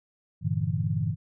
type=chord; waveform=sine; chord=E half-diminished seventh; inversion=first; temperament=equal with one note detuned; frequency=99.08 / 116.54 / 146.83 / 164.81 Hz; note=G2 / Bb2 / D3 / E3; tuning=+19 / 0 / 0 / 0 cents; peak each=-30 dBFS; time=0.41-1.16 s; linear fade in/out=50 ms; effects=none